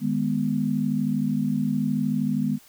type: chord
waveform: sine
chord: G# minor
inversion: second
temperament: equal with one note detuned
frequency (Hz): 154.49 / 207.7 / 246.9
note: D#3 / G#3 / B3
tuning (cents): -12 / 0 / 0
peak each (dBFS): -28 / -25 / -25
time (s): 0-2.59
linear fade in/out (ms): 50
effects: white hiss -53 dBFS RMS until 2.68 s